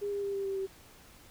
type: tone with pitch steps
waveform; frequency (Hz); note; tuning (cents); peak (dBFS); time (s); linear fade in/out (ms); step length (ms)
sine; 407.2 / 402.8 / 398.4 / 394 / 389.7 / 385.5; G#4 / G4 / G4 / G4 / G4 / G4; -34 / +47 / +28 / +9 / -10 / -29; -31; 0.01-0.67; 20; 110
effects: pink hiss -56 dBFS RMS until 1.3 s